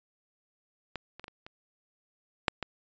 clicks, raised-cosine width 0.3 ms, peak -19 / -29 / -26 / -29 / -29 / -7 / -17 dBFS, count 7, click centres 0.957 / 1.196 / 1.242 / 1.281 / 1.465 / 2.482 / 2.627 s, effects resampled to 16000 Hz

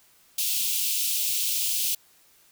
white high-pass noise, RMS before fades -26 dBFS, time 0.38-1.95 s, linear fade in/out 5 ms, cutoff 2600 Hz, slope 48 dB/octave, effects white hiss -59 dBFS RMS until 2.51 s

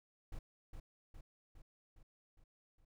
brown noise with echo, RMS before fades -44 dBFS, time 0.32-0.39 s, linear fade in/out 5 ms, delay 410 ms, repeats 6, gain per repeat -4 dB, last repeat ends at 2.85 s, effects none

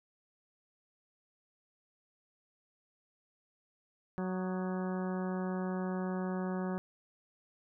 harmonic tone with a mistuned harmonic, 185.4 Hz, F#3, 4 cents sharp, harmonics 1 / 2 / 3 / 4 / 5 / 6 / 7 / 8 / 9, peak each -34 / -40 / -44 / -46 / -48 / -50 / -51 / -52 / -53 dBFS, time 4.18-6.78 s, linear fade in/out 0 ms, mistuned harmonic 7, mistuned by -65 cents, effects none

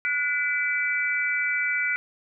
sine tone cluster, 1455 / 2000 / 2314 Hz, F#6 / B6 / D7, -29 / +21 / -26 cents, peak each -27 dBFS, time 0.05-1.96 s, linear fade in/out 0 ms, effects none

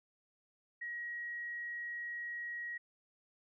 sine tone, 1900 Hz, A#6, 33 cents sharp, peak -39 dBFS, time 0.81-2.78 s, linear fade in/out 10 ms, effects none

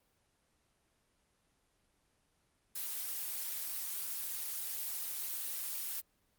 blue noise, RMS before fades -39 dBFS, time 2.75-6.01 s, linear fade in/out 10 ms, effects pink hiss -75 dBFS RMS until 6.38 s + Opus 24 kbps

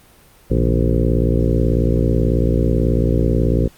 harmonic tone with a mistuned harmonic, 58.27 Hz, A#1, in tune, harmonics 1 / 2 / 3 / 4 / 5 / 6 / 7 / 8 / 9, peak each -17 / -20 / -22 / -23 / -24 / -25 / -25 / -26 / -27 dBFS, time 0.5-3.68 s, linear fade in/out 10 ms, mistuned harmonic 3, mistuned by -130 cents, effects pink hiss -49 dBFS RMS until 3.77 s + Opus 32 kbps

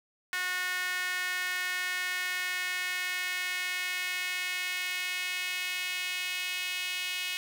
sawtooth tone with high-pass filter sweep, 364.3 Hz, F#4, 27 cents flat, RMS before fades -33 dBFS, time 0.33-7.37 s, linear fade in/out 0 ms, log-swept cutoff 1700 to 2600 Hz, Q 3, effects none

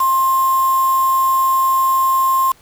sine tone with quantisation, 1058 Hz, C6, 19 cents sharp, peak -12 dBFS, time 0-2.52 s, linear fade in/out 5 ms, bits 4, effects pink hiss -50 dBFS RMS until 2.61 s

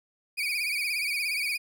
35% pulse tone with vibrato, 2359 Hz, D7, 7 cents sharp, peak -25 dBFS, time 0.37-1.58 s, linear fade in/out 20 ms, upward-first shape sine, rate 17 Hz, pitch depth 95 cents each way, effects none

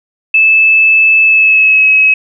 sine tone with pitch glide, 2620 to 2562 Hz, E7 to E7, -11 to -50 cents, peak -4 dBFS, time 0.34-2.14 s, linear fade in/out 5 ms, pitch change -39 cents, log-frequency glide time 1.22-1.88 s, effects none

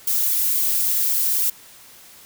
violet noise with flanger, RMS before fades -20 dBFS, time 0.07-1.5 s, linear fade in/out 5 ms, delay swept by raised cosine 0.89 to 3.89 ms, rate 3.8 Hz, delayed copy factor +0.9, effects white hiss -46 dBFS RMS until 2.25 s

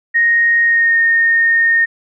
sine tone with pitch glide, 1864.7 to 1840.1 Hz, A#6 to A#6, 0 to -23 cents, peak -9 dBFS, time 0.14-1.86 s, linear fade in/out 20 ms, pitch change -23 cents, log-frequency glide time 0.64-0.98 s, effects none

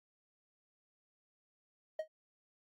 triangle tone with exponential decay, 628 Hz, D#5, 16 cents sharp, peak -29 dBFS, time 1.99-2.08 s, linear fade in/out 5 ms, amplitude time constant 19 ms, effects AAC 48 kbps

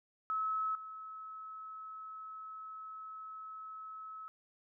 sine tone with level steps, 1293 Hz, E6, 34 cents flat, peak -32 / -44 dBFS, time 0.3-4.28 s, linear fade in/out 0 ms, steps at 0.75 s, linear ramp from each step 2 ms, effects none

